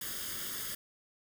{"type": "noise with comb filter", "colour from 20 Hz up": "white", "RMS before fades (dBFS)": -39, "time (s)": [0.01, 0.75], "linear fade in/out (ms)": 5, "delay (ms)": 0.6, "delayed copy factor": 0.7, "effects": []}